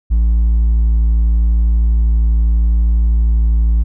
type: tone with hard clipping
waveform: triangle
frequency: 56.2 Hz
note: A1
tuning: 37 cents sharp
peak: -8 dBFS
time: 0.1-3.84 s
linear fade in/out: 20 ms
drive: 1 dB
effects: none